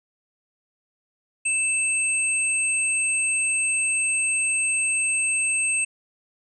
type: tone pair together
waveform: sine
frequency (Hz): 2637 / 8378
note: E7 / C9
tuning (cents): 0 / +1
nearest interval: octave + minor sixth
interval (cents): 2001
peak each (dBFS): -23 / -23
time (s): 1.45-5.85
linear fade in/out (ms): 10
effects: none